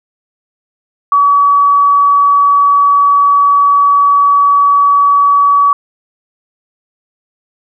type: tone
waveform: sine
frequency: 1138 Hz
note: C#6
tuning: 45 cents sharp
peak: -5 dBFS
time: 1.12-5.73 s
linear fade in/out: 2 ms
effects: none